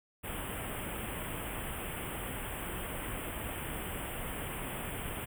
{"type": "band-stop noise", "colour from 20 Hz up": "pink", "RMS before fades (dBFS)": -39, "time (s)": [0.23, 5.26], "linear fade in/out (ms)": 20, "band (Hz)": [3300, 8100], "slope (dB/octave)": 96, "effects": []}